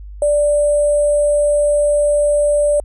sine tone with sample-and-hold, 587.3 Hz, D5, in tune, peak -11 dBFS, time 0.22-2.8 s, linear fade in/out 2 ms, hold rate 8820 Hz, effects added 50 Hz sine -30 dBFS peak until 2.84 s + resampled to 32000 Hz

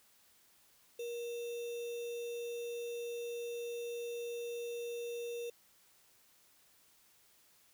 sine tone with sample-and-hold, 473.3 Hz, A#4, 26 cents sharp, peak -38 dBFS, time 0.99-5.5 s, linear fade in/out 5 ms, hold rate 3150 Hz, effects white hiss -67 dBFS RMS until 7.73 s

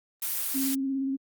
blue noise, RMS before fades -30 dBFS, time 0.22-0.75 s, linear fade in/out 5 ms
sine tone with vibrato, 269.7 Hz, C#4, 47 cents flat, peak -26 dBFS, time 0.54-1.17 s, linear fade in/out 20 ms, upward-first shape square, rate 17 Hz, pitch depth 20 cents each way
effects Opus 32 kbps

